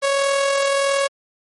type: tone with amplitude modulation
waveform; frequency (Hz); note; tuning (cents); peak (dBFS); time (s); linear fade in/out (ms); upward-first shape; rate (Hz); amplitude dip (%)
sawtooth; 554.4; C#5; 0; -11; 0.02-1.08; 20; sine; 41.5; 35
effects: MP3 48 kbps